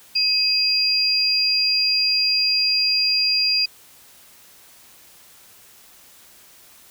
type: tone pair together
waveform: sine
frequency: 2545 / 4800 Hz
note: D#7 / D8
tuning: +39 / +37 cents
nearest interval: major seventh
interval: 1098 cents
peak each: -24 / -17 dBFS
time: 0.15-3.66 s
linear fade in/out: 10 ms
effects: white hiss -49 dBFS RMS until 6.9 s